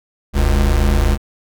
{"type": "tone pair together", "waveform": "square", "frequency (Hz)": [41.11, 69.7], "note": ["E1", "C#2"], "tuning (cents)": [-4, 10], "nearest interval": "major sixth", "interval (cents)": 914, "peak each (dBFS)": -15, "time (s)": [0.33, 1.18], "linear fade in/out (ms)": 50, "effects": []}